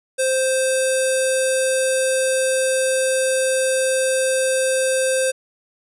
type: tone with low-pass filter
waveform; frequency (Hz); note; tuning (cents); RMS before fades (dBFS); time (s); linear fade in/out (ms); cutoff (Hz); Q
square; 523.3; C5; 0; -19; 0.18-5.32; 20; 9300; 6.1
effects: none